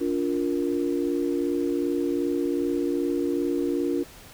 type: chord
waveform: sine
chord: Bb major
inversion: first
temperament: equal with one note detuned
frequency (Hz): 286.6 / 349.2 / 466.2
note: D4 / F4 / Bb4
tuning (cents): -42 / 0 / 0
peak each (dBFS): -26 / -26 / -31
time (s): 0-4.04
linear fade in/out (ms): 20
effects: pink hiss -47 dBFS RMS until 4.33 s